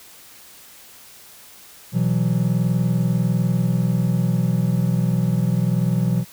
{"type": "chord", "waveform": "triangle", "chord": "B suspended fourth", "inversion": "none", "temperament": "equal", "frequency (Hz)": [123.47, 164.81, 185], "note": ["B2", "E3", "F#3"], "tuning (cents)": [0, 0, 0], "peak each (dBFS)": [-19, -19, -20], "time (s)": [1.92, 6.25], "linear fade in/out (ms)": 50, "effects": ["white hiss -45 dBFS RMS until 6.32 s"]}